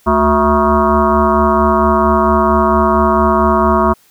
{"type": "tone with frequency modulation", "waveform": "sine", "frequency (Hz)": 659.3, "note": "E5", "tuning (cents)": 0, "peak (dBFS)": -8, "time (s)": [0.06, 3.94], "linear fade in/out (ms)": 20, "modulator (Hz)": 147, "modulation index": 3.9, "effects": ["white hiss -51 dBFS RMS until 4.1 s"]}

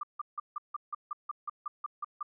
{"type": "tone bursts", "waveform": "sine", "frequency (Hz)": 1192, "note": "D6", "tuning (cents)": 25, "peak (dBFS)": -32, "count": 13, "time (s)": [0.01, 2.229], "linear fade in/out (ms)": 5, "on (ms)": 23, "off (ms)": 160, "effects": []}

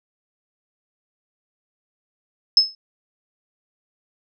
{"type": "tone with exponential decay", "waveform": "sine", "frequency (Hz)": 5200, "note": "E8", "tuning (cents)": -24, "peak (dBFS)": -6, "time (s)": [2.57, 2.75], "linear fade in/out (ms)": 2, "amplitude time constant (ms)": 37, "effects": []}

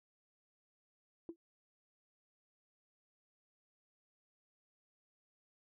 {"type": "tone with exponential decay", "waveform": "sine", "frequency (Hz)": 334.7, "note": "E4", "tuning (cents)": 26, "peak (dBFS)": -37, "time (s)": [1.29, 1.36], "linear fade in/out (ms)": 1, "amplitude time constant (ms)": 15, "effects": ["tanh soft clip ceiling -36 dBFS"]}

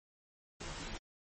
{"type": "noise with comb filter", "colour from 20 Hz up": "pink", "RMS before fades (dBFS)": -43, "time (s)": [0.6, 0.98], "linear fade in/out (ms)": 10, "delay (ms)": 16, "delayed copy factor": -0.95, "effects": ["MP3 32 kbps"]}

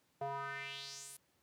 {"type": "tone with band-pass filter sweep", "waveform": "square", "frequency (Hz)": 138.59, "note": "C#3", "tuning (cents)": 0, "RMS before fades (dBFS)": -44, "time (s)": [0.21, 1.17], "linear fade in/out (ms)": 5, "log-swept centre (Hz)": [650, 11000], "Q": 3.5, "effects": ["pink hiss -75 dBFS RMS until 1.42 s", "high-pass 80 Hz 12 dB/octave"]}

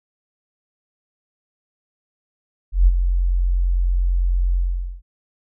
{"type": "tone with ADSR envelope", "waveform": "sine", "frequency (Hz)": 44.47, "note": "F1", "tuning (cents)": 32, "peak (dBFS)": -7, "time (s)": [2.72, 5.02], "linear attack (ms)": 150, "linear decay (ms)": 35, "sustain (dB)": -8, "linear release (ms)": 460, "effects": []}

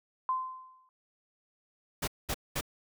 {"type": "tone with exponential decay", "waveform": "sine", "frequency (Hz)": 1034, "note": "C6", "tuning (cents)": -21, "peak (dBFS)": -25, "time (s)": [0.29, 0.89], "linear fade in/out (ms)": 1, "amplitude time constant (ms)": 130}
{"type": "noise bursts", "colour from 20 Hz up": "pink", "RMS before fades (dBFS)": -32, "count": 3, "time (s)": [2.02, 2.611], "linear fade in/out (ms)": 10, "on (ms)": 57, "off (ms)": 210}
{"effects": []}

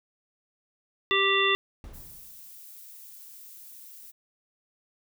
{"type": "harmonic tone", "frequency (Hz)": 392, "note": "G4", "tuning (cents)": 0, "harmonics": [1, 3, 5, 7, 9], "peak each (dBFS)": [-27, -27, -27, -27, -27], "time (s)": [1.11, 1.55], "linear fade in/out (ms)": 0}
{"type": "noise with exponential decay", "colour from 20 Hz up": "brown", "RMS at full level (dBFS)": -41, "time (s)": [1.84, 2.58], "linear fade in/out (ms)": 1, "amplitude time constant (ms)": 160}
{"type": "noise", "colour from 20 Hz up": "violet", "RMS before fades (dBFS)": -47, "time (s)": [1.93, 4.12], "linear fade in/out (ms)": 20}
{"effects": []}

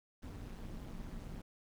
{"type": "noise with amplitude modulation", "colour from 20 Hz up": "brown", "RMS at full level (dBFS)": -42, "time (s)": [0.22, 1.42], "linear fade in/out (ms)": 10, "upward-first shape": "sine", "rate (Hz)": 196, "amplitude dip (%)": 85, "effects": []}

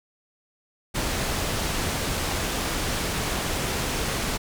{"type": "low-pass noise", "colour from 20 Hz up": "pink", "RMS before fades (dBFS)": -27, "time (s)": [0.94, 4.38], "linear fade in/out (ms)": 20, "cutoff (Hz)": 11000, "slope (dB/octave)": 12, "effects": []}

